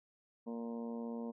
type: harmonic tone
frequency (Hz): 116.54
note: A#2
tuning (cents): 0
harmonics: 2 / 3 / 4 / 5 / 6 / 7 / 8 / 9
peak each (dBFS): -40 / -54 / -46 / -52 / -56 / -61 / -55 / -62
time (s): 0.46-1.32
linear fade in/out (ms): 20
effects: none